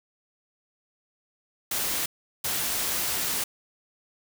white noise bursts at uneven times, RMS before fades -28 dBFS, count 2, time 1.71-2.06 / 2.44-3.44 s, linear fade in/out 5 ms, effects none

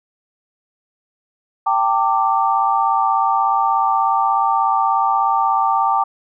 sine chord, G suspended second, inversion none, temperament equal with one note detuned, 784 / 900.6 / 1174.7 Hz, G5 / A5 / D6, 0 / +40 / 0 cents, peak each -18 dBFS, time 1.66-6.04 s, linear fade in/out 10 ms, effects none

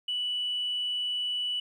sine tone, 2960 Hz, F#7, in tune, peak -27 dBFS, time 0.08-1.6 s, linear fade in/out 5 ms, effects tanh soft clip ceiling -23 dBFS + 11-bit

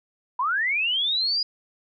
sine linear sweep, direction up, 947 to 4940 Hz, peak -21 dBFS, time 0.39-1.43 s, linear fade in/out 5 ms, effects none

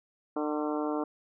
harmonic tone with a mistuned harmonic, 150.7 Hz, D3, 45 cents sharp, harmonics 2 / 3 / 4 / 5 / 6 / 7 / 8 / 9, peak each -31 / -35 / -37 / -39 / -41 / -42 / -43 / -44 dBFS, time 0.36-1.04 s, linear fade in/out 5 ms, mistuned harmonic 8, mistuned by -55 cents, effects none

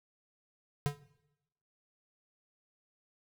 square tone with exponential decay, 144.4 Hz, D3, 29 cents flat, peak -25 dBFS, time 0.86-0.99 s, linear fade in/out 0 ms, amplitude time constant 28 ms, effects noise-tail reverb RT60 0.9 s tail -19 dB re dry

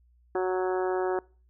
harmonic tone, 185 Hz, F#3, in tune, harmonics 2 / 3 / 4 / 5 / 6 / 7 / 8 / 9, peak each -26 / -35 / -33 / -38 / -42 / -41 / -44 / -43 dBFS, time 0.35-1.19 s, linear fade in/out 2 ms, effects noise-tail reverb RT60 0.4 s tail -25 dB re dry + added 60 Hz sine -59 dBFS peak until 1.49 s

